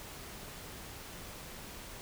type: silence
effects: pink hiss -47 dBFS RMS until 2.01 s